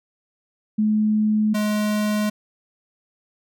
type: tone pair in turn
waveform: sine / square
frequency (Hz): 213.9 / 210.7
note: A3 / G#3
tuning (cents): -49 / +25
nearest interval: unison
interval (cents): 26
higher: first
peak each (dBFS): -16 / -20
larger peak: first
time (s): 0.78-1.54 / 1.54-2.3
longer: neither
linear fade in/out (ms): 10
effects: none